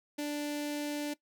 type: tone with notch filter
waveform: sawtooth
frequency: 293.7 Hz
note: D4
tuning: in tune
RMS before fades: -35 dBFS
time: 0.18-1.14 s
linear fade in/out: 10 ms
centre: 1200 Hz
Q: 1.3
effects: noise-tail reverb RT60 0.1 s tail -18 dB re dry